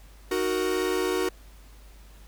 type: chord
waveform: 45% pulse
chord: D# minor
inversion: none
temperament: equal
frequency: 311.1 / 370 / 466.2 Hz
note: D#4 / F#4 / A#4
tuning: 0 / 0 / 0 cents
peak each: -32 / -26 / -30 dBFS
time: 0.31-1.29 s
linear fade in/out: 5 ms
effects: added 50 Hz sine -47 dBFS peak until 2.27 s + pink hiss -56 dBFS RMS until 2.27 s